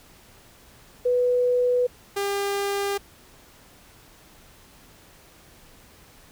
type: tone pair in turn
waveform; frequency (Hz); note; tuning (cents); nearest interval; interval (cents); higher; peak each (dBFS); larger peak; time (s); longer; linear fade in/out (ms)
sine / sawtooth; 493.9 / 400.5; B4 / G4; 0 / +37; major third; 363; first; -18 / -20; first; 1.05-1.87 / 2.16-2.98; neither; 10
effects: pink hiss -52 dBFS RMS until 6.31 s